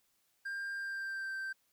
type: tone with pitch glide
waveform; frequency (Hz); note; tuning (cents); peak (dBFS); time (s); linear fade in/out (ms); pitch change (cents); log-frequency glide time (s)
triangle; 1596 to 1562.3; G6 to G6; +31 to -6; -35; 0.45-1.53; 10; -37; 0.74-1.34
effects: white hiss -75 dBFS RMS until 1.72 s